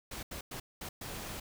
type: noise bursts at uneven times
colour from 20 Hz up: pink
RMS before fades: -42 dBFS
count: 5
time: 0.11-0.23 / 0.31-0.41 / 0.51-0.6 / 0.81-0.89 / 1.01-1.4 s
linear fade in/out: 5 ms
effects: none